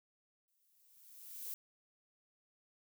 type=noise with exponential growth; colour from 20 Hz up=violet; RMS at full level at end=-42 dBFS; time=0.48-1.54 s; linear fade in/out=0 ms; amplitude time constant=230 ms; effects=none